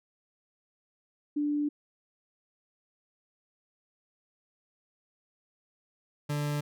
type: tone pair in turn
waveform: sine / 40% pulse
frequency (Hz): 293.7 / 146.85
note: D4 / D3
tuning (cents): 0 / 0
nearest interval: octave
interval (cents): 1200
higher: first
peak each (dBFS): -26 / -28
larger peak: first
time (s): 1.36-1.69 / 6.29-6.61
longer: first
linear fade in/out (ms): 10
effects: none